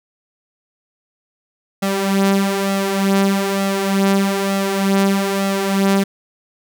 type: tone with flanger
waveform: sawtooth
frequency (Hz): 196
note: G3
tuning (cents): 0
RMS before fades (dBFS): -17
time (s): 1.82-6.04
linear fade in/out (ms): 10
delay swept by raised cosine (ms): 1.5 to 5.1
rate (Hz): 1.1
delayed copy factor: +0.6
effects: none